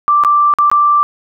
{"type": "tone with dropouts", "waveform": "sine", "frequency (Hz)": 1174.7, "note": "D6", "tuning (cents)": 0, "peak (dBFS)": -7, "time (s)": [0.08, 1.03], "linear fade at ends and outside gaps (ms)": 0, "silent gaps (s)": [[0.237, 0.248], [0.538, 0.586], [0.7, 0.715]], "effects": []}